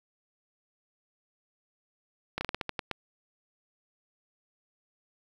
slowing click train, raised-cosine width 0.3 ms, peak -15 dBFS, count 9, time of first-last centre 2.38-2.913 s, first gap 30 ms, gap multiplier 1.22, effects 8-bit

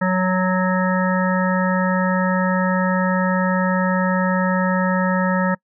harmonic tone, 185 Hz, F#3, in tune, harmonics 1 / 3 / 5 / 7 / 9 / 10, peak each -18 / -23 / -25 / -26 / -28 / -28 dBFS, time 0.01-5.55 s, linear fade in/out 10 ms, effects noise-tail reverb RT60 0.1 s tail -26 dB re dry

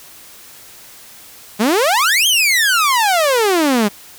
sawtooth exponential two-way sweep, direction up then down, 196.6 to 3264 to 196.6 Hz, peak -8 dBFS, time 1.59-3.89 s, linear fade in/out 20 ms, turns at 2.27 s, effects white hiss -40 dBFS RMS until 4.18 s

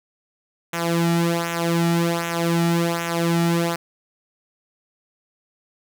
sawtooth tone with flanger, 169 Hz, E3, 43 cents sharp, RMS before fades -21 dBFS, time 0.73-3.76 s, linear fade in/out 5 ms, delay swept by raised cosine 0.21 to 1.91 ms, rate 1.3 Hz, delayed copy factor -0.75, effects none

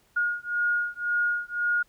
sine beating tone pair, 1432 / 1433.9 Hz, F6 / F6, +43 / +45 cents, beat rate 1.9 Hz, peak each -27 dBFS, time 0.16-1.83 s, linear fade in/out 10 ms, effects pink hiss -64 dBFS RMS until 1.88 s

